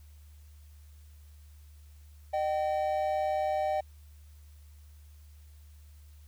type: tone pair together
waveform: triangle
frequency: 610.4 / 769 Hz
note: D#5 / G5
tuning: -33 / -33 cents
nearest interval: major third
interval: 400 cents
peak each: -28 / -28 dBFS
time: 2.33-3.81 s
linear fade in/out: 10 ms
effects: added 74 Hz sine -50 dBFS peak until 6.27 s + white hiss -66 dBFS RMS until 6.27 s